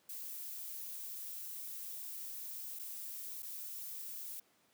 violet noise with dropouts, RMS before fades -45 dBFS, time 0.09-4.4 s, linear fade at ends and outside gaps 5 ms, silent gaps 2.79-2.794 / 3.424-3.428 s, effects pink hiss -71 dBFS RMS until 4.73 s + high-pass 200 Hz 12 dB/octave

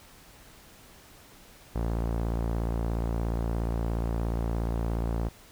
sawtooth tone with low-pass filter, 57 Hz, A#1, 38 cents flat, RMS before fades -29 dBFS, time 1.75-5.29 s, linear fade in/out 10 ms, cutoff 920 Hz, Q 0.92, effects pink hiss -53 dBFS RMS until 5.51 s

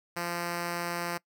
5% pulse tone, 172.8 Hz, F3, 18 cents flat, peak -20 dBFS, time 0.16-1.18 s, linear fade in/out 10 ms, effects noise-tail reverb RT60 0.1 s tail -23 dB re dry

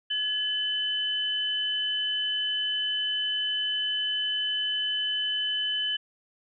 sine tone pair together, 1697 / 3024 Hz, G#6 / F#7, +37 / +37 cents, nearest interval minor seventh, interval 1000 cents, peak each -34 / -26 dBFS, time 0.1-5.97 s, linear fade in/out 10 ms, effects none

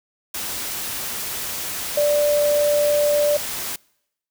sine tone in noise, 587.3 Hz, D5, in tune, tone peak -15 dBFS, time 1.97-3.37 s, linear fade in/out 5 ms, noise white, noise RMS -28 dBFS, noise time 0.34-3.76 s, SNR +10 dB, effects noise-tail reverb RT60 0.8 s tail -26 dB re dry

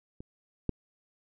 clicks, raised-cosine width 3 ms, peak -30 / -15 dBFS, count 2, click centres 0.205 / 0.693 s, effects none

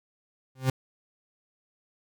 40% pulse tone with exponential growth, 130.81 Hz, C3, in tune, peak -18 dBFS, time 0.55-0.7 s, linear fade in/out 5 ms, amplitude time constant 31 ms, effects none

